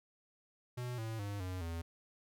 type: tone with pitch steps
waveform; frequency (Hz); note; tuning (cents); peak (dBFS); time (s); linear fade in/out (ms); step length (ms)
square; 123.47 / 111.92 / 101.45 / 91.97 / 83.36; B2 / A2 / G#2 / F#2 / E2; 0 / +30 / -40 / -10 / +20; -39; 0.77-1.82; 10; 210
effects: none